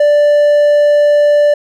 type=tone; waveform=triangle; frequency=587.3 Hz; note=D5; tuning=in tune; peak=-4 dBFS; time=0-1.54 s; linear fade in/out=5 ms; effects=none